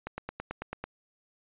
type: click train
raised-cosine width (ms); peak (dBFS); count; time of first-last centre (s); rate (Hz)
0.5; -20; 8; 0.07-0.84; 9.09
effects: resampled to 8000 Hz